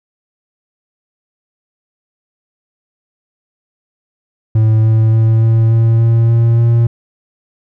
triangle tone with pitch steps, 110 / 110.96 / 111.92 / 112.9 / 113.88 / 114.87 / 115.87 / 116.88 Hz, A2 / A2 / A2 / A2 / A#2 / A#2 / A#2 / A#2, 0 / +15 / +30 / +45 / -40 / -25 / -10 / +5 cents, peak -5 dBFS, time 4.55-6.87 s, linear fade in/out 5 ms, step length 290 ms, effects none

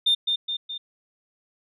sine tone with echo, 3617 Hz, A7, 47 cents sharp, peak -15 dBFS, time 0.06-0.15 s, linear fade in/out 10 ms, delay 210 ms, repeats 3, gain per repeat -5 dB, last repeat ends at 0.78 s, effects tanh soft clip ceiling -14 dBFS

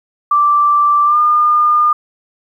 sine tone with pitch glide, 1172 to 1211.2 Hz, D6 to D#6, -4 to -47 cents, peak -8 dBFS, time 0.31-1.93 s, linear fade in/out 5 ms, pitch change +57 cents, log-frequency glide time 1.05-1.18 s, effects 8-bit

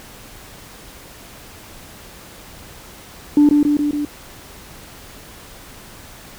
sine tone with echo, 293.7 Hz, D4, in tune, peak -6 dBFS, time 3.37-3.49 s, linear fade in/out 2 ms, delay 140 ms, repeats 4, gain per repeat -3 dB, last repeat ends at 4.05 s, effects tanh soft clip ceiling -5 dBFS + pink hiss -40 dBFS RMS until 6.38 s

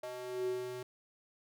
square tone with high-pass filter sweep, 125.2 Hz, B2, 24 cents sharp, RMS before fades -39 dBFS, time 0.03-0.83 s, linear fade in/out 5 ms, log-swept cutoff 570 to 260 Hz, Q 6.6, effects none

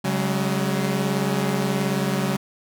sawtooth chord, C# suspended fourth, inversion none, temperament equal with one note detuned, 138.59 / 189.1 / 207.7 Hz, C#3 / F#3 / G#3, 0 / +38 / 0 cents, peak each -22 / -20 / -23 dBFS, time 0.04-2.37 s, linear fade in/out 10 ms, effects none

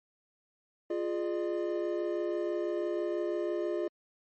triangle chord, D diminished, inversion first, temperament equal with one note detuned, 349.2 / 415.3 / 602.8 Hz, F4 / Ab4 / D5, 0 / 0 / +45 cents, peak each -30 / -34 / -34 dBFS, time 0.9-3.88 s, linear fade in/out 5 ms, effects MP3 32 kbps

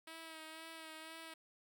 5% pulse tone with vibrato, 320.9 Hz, E4, 46 cents flat, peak -38 dBFS, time 0.07-1.34 s, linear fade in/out 5 ms, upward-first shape sine, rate 2 Hz, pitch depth 29 cents each way, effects none

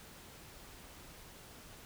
silence, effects pink hiss -54 dBFS RMS until 1.85 s

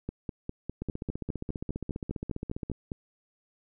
two click trains, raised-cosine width 3 ms, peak -20 / -21 dBFS, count 15 / 29, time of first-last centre 0.09-2.918 / 0.82-2.699 s, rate 4.95 / 14.9 Hz, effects none

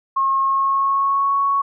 sine tone with pitch glide, 1081 to 1111.4 Hz, C#6 to C#6, -44 to +4 cents, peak -15 dBFS, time 0.16-1.62 s, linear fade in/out 10 ms, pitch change +48 cents, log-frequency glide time 0.41-1.36 s, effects none

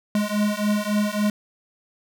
square beating tone pair, 206.9 / 210.5 Hz, G#3 / G#3, -6 / +24 cents, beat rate 3.6 Hz, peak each -24 dBFS, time 0.15-1.3 s, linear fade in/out 2 ms, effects none

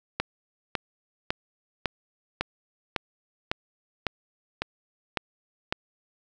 click train, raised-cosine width 0.3 ms, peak -9 dBFS, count 11, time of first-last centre 0.2-5.725 s, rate 1.81 Hz, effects none

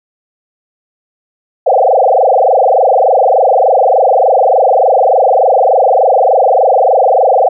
sine tone with frequency modulation, 643 Hz, E5, 43 cents flat, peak -5 dBFS, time 1.66-7.49 s, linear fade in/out 10 ms, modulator 23.4 Hz, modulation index 6.5, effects none

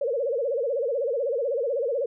sine tone with vibrato, 512 Hz, C5, 38 cents flat, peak -23 dBFS, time 0.01-2.06 s, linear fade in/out 5 ms, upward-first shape sine, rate 16 Hz, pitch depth 210 cents each way, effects none

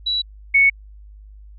sine tone pair in turn, 3924 / 2215 Hz, B7 / C#7, -12 / -2 cents, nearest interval minor seventh, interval 990 cents, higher first, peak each -18 / -10 dBFS, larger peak second, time 0.06-0.22 / 0.54-0.7 s, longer neither, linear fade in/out 10 ms, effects added 51 Hz sine -39 dBFS peak until 1.58 s

